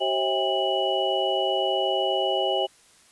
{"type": "tone cluster", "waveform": "sine", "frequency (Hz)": [382.2, 537, 645, 804, 2944], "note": ["G4", "C5", "E5", "G5", "F#7"], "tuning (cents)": [-44, 45, -38, 44, -9], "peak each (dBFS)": -28, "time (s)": [0, 2.67], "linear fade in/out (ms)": 20, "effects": ["white hiss -56 dBFS RMS until 3.11 s", "resampled to 24000 Hz"]}